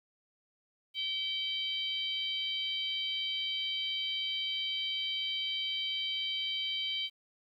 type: harmonic tone with a mistuned harmonic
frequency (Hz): 777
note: G5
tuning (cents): -16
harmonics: 3 / 4 / 5 / 6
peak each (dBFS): -41 / -33 / -41 / -46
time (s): 0.94-7.1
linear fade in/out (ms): 50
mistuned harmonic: 3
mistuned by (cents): -26
effects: 11-bit